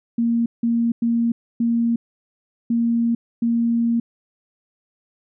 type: tone bursts at uneven times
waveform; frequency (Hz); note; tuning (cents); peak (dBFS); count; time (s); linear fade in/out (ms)
sine; 233.1; A#3; 0; -16; 6; 0.18-0.46 / 0.63-0.92 / 1.02-1.32 / 1.6-1.96 / 2.7-3.15 / 3.42-4; 5
effects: none